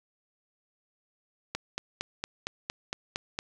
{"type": "click train", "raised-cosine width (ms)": 0.2, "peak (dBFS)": -14, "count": 9, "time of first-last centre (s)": [1.55, 3.389], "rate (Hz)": 4.35, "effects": ["9-bit"]}